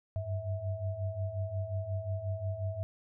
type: tone cluster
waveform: sine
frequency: 94.9 / 100.5 / 650 Hz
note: F#2 / G2 / E5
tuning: +44 / +44 / -24 cents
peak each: -37 / -35 / -40 dBFS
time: 0.16-2.83 s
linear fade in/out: 0 ms
effects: none